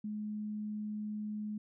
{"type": "tone", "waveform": "sine", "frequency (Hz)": 211.4, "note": "G#3", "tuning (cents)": 31, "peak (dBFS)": -36, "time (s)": [0.04, 1.58], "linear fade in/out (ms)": 5, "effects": []}